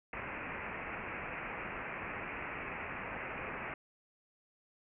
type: low-pass noise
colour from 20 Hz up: white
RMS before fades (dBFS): -42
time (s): 0.13-3.74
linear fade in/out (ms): 2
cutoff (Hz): 2600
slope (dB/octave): 96
effects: none